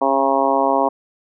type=harmonic tone with a mistuned harmonic; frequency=136 Hz; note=C#3; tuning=33 cents flat; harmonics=2 / 3 / 4 / 5 / 6 / 7 / 8; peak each=-23 / -24 / -21 / -20 / -22 / -20 / -24 dBFS; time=0.01-0.89 s; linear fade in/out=10 ms; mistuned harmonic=2; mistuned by=+17 cents; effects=none